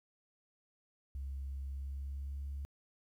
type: tone with pitch glide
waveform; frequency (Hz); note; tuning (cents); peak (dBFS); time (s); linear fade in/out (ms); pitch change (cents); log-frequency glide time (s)
sine; 68.1 to 69.93; C#2 to C#2; -30 to +16; -37; 1.15-2.65; 0; +46; 1.67-2.46
effects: tanh soft clip ceiling -35 dBFS + 12-bit